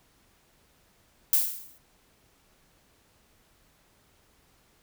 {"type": "noise with exponential decay", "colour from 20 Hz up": "violet", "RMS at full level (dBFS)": -19, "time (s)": [1.33, 1.78], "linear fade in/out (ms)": 1, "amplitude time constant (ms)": 97, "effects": ["pink hiss -64 dBFS RMS until 4.82 s"]}